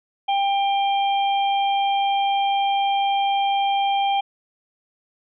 harmonic tone, 794 Hz, G5, 22 cents sharp, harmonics 1 / 3 / 4, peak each -18 / -32 / -29 dBFS, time 0.28-4.21 s, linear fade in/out 10 ms, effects none

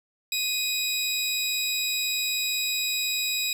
25% pulse tone pair together, 2489 / 3856 Hz, D#7 / B7, 0 / -42 cents, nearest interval minor sixth, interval 758 cents, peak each -24 dBFS, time 0.32-3.53 s, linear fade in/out 2 ms, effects none

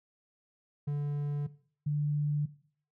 triangle / sine tone pair in turn, 145.2 / 147.4 Hz, D3 / D3, -19 / +7 cents, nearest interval unison, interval 26 cents, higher second, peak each -27 dBFS, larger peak neither, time 0.87-1.47 / 1.86-2.46 s, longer neither, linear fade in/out 10 ms, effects noise-tail reverb RT60 0.5 s tail -17 dB re dry

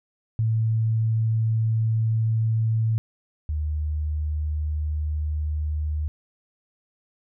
sine tone pair in turn, 111.7 / 76.07 Hz, A2 / D#2, +27 / -39 cents, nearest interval perfect fifth, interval 666 cents, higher first, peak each -19 / -23 dBFS, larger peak first, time 0.39-2.98 / 3.49-6.08 s, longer neither, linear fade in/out 0 ms, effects none

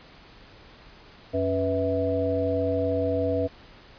harmonic tone with a mistuned harmonic, 92.9 Hz, F#2, 7 cents sharp, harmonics 1 / 3 / 5 / 7, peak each -30 / -29 / -26 / -28 dBFS, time 1.33-3.48 s, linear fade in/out 20 ms, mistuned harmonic 5, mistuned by +99 cents, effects pink hiss -50 dBFS RMS until 3.98 s + resampled to 11025 Hz

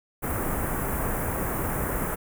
pink band-stop noise, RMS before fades -28 dBFS, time 0.22-2.16 s, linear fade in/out 20 ms, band 1800 to 10000 Hz, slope 24 dB/octave, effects none

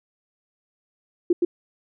sine tone with echo, 349.2 Hz, F4, in tune, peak -14 dBFS, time 1.3-1.33 s, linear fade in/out 5 ms, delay 120 ms, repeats 1, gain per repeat -2 dB, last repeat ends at 1.45 s, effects none

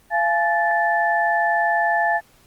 sine tone cluster, 685 / 845 / 1757 Hz, F5 / G#5 / A6, -34 / +30 / -3 cents, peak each -21 dBFS, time 0.1-2.21 s, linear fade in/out 50 ms, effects pink hiss -55 dBFS RMS until 2.46 s + Opus 24 kbps

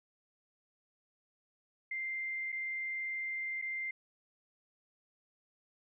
sine tone with dropouts, 2093 Hz, C7, in tune, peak -35 dBFS, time 1.91-3.91 s, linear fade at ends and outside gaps 5 ms, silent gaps 2.52-2.525 / 3.616-3.622 s, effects none

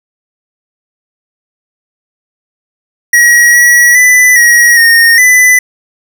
square tone with pitch steps, 1907 / 1926 / 1993 / 1901 / 1848 / 1999 Hz, A#6 / B6 / B6 / A#6 / A#6 / B6, +39 / -44 / +15 / +33 / -16 / +20 cents, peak -3 dBFS, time 3.13-5.59 s, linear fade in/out 5 ms, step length 410 ms, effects none

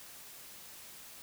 silence, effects white hiss -51 dBFS RMS until 1.22 s

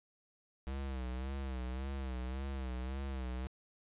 square tone with vibrato, 65.4 Hz, C2, in tune, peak -38 dBFS, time 0.67-3.47 s, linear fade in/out 0 ms, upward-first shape sine, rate 1.8 Hz, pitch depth 84 cents each way, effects resampled to 8000 Hz + 13-bit

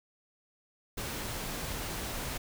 pink noise, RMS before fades -37 dBFS, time 0.97-2.38 s, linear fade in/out 10 ms, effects none

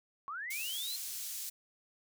sine linear sweep, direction up, 1069 to 4222 Hz, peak -38 dBFS, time 0.28-0.96 s, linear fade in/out 0 ms
pink high-pass noise, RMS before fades -41 dBFS, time 0.5-1.5 s, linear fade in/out 10 ms, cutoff 5800 Hz, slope 12 dB/octave
effects none

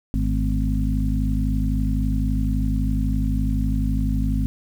harmonic tone with a mistuned harmonic, 51.91 Hz, G#1, in tune, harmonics 1 / 2 / 3 / 4 / 5, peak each -21 / -27 / -28 / -28 / -27 dBFS, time 0.14-4.46 s, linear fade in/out 0 ms, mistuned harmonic 4, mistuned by +68 cents, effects 8-bit

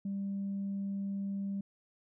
sine tone, 197.6 Hz, G3, 14 cents sharp, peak -32 dBFS, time 0.05-1.61 s, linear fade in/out 5 ms, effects tanh soft clip ceiling -30 dBFS

